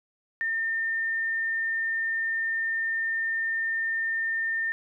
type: tone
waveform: sine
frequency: 1810 Hz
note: A6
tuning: 48 cents sharp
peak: -25 dBFS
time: 0.41-4.72 s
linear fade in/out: 0 ms
effects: none